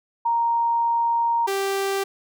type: tone pair in turn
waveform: sine / sawtooth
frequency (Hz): 932.3 / 392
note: A#5 / G4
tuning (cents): 0 / 0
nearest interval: octave + minor third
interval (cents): 1500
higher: first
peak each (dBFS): -18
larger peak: neither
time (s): 0.25-1.47 / 1.47-2.04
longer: first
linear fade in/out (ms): 10
effects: none